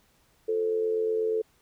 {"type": "tone with amplitude modulation", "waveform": "sine", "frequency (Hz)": 440, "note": "A4", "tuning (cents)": 0, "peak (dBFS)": -21, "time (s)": [0.48, 1.42], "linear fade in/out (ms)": 10, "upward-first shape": "sine", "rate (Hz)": 88.3, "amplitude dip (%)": 60, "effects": ["pink hiss -65 dBFS RMS until 1.61 s"]}